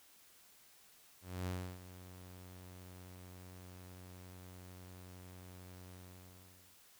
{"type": "tone with ADSR envelope", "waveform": "sawtooth", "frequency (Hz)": 91.1, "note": "F#2", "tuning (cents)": -26, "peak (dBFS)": -33, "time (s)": [1.21, 6.8], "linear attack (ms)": 260, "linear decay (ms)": 310, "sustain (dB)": -15, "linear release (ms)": 860, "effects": ["white hiss -64 dBFS RMS until 6.99 s"]}